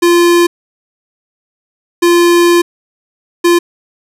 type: tone bursts at uneven times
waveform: square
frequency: 346 Hz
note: F4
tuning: 16 cents flat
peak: -6 dBFS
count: 3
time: 0.02-0.47 / 2.02-2.62 / 3.44-3.59 s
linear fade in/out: 10 ms
effects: resampled to 32000 Hz + 7-bit